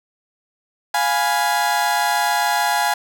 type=chord; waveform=30% pulse; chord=F diminished; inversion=none; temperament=equal with one note detuned; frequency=703.7 / 830.6 / 987.8 Hz; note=F5 / Ab5 / Cb6; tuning=+13 / 0 / 0 cents; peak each=-20 / -16 / -22 dBFS; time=0.94-2.94 s; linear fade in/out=5 ms; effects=none